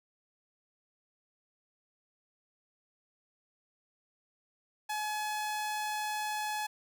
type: tone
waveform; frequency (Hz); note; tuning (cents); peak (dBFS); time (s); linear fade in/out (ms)
sawtooth; 849; G#5; +38; -29; 4.89-6.67; 10
effects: none